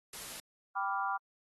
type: noise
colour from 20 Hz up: white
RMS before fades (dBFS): -44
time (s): 0.13-0.4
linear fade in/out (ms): 2
type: chord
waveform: sine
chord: G dominant seventh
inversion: none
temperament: equal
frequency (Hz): 784 / 987.8 / 1174.7 / 1396.9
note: G5 / B5 / D6 / F6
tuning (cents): 0 / 0 / 0 / 0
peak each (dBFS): -36 / -37 / -36 / -38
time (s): 0.75-1.18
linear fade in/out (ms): 20
effects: AAC 32 kbps